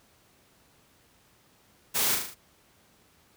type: noise with echo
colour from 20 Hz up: white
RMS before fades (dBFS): -27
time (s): 1.94-2.16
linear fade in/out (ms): 20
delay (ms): 38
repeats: 5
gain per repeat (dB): -4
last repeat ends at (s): 2.35
effects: pink hiss -62 dBFS RMS until 3.36 s + high-pass 60 Hz 12 dB/octave